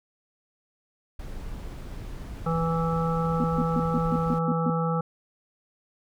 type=noise; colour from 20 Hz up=brown; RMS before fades=-37 dBFS; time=1.19-4.39 s; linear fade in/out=5 ms
type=harmonic tone; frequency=164.81 Hz; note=E3; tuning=in tune; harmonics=1 / 3 / 5 / 7 / 8; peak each=-25 / -30 / -33 / -36 / -32 dBFS; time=2.46-5.01 s; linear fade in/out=5 ms
type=tone bursts; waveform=sine; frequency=240 Hz; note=B3; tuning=49 cents flat; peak=-23 dBFS; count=8; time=3.4-4.7 s; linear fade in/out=2 ms; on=40 ms; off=140 ms
effects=none